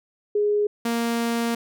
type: tone pair in turn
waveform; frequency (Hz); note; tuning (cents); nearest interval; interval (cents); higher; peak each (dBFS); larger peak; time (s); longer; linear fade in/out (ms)
sine / sawtooth; 415.3 / 233.1; G#4 / A#3; 0 / 0; minor seventh; 1000; first; -18; neither; 0.35-0.67 / 0.85-1.55; second; 5
effects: none